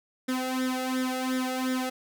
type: tone with flanger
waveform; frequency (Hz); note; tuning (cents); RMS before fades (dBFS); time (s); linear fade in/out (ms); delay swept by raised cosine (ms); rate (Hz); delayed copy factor
sawtooth; 257.2; C4; -30; -29; 0.28-1.9; 10; 0.55 to 1.5; 2.8; +0.85
effects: none